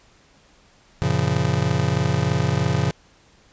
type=chord; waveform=square; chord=Gb major seventh; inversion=none; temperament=just; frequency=92.5 / 115.62 / 138.75 / 173.43 Hz; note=Gb2 / Bb2 / Db3 / F3; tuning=0 / -14 / +2 / -12 cents; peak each=-27 / -25 / -23 / -26 dBFS; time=1.02-2.91 s; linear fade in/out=0 ms; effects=pink hiss -55 dBFS RMS until 3.52 s + resampled to 16000 Hz